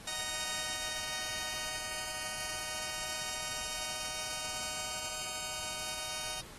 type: chord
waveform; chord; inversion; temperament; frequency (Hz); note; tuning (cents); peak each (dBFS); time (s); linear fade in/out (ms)
5% pulse; D# minor; none; just; 622.3 / 746.7 / 933.4; D#5 / F#5 / A#5; 0 / +16 / +2; -30; 0.07-6.41; 5
effects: pink hiss -51 dBFS RMS until 6.58 s + AAC 32 kbps